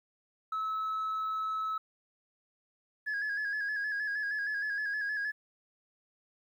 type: tone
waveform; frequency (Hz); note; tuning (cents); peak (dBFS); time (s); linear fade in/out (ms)
sine; 1297; E6; -28; -29; 0.52-1.78; 5
type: tone with vibrato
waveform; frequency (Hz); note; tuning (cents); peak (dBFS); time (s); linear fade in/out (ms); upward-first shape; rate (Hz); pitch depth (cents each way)
sine; 1676; G#6; +15; -29; 3.06-5.32; 20; square; 6.4; 39
effects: tanh soft clip ceiling -29 dBFS + 11-bit